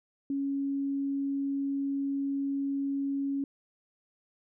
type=tone; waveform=sine; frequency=277.2 Hz; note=C#4; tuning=in tune; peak=-28 dBFS; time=0.3-3.44 s; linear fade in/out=2 ms; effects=none